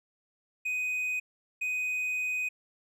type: tone pair in turn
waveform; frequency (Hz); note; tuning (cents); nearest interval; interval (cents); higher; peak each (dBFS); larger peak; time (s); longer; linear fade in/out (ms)
triangle; 2500 / 2500; D#7 / D#7; +8 / +8; unison; 0; neither; -27; neither; 0.65-1.2 / 1.61-2.49; second; 10
effects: none